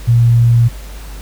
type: tone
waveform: sine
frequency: 117.8 Hz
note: A#2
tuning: 19 cents sharp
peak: -6 dBFS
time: 0.07-0.69 s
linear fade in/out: 20 ms
effects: added 50 Hz sine -27 dBFS peak until 1.21 s + pink hiss -37 dBFS RMS until 1.21 s